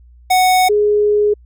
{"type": "tone pair in turn", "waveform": ["square", "sine"], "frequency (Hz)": [740, 416.6], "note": ["F#5", "G#4"], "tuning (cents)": [0, 5], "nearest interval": "minor seventh", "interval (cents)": 995, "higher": "first", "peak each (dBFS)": -10, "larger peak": "neither", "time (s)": [[0.3, 0.69], [0.69, 1.34]], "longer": "second", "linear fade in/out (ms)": 10, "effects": ["added 60 Hz sine -41 dBFS peak until 1.45 s"]}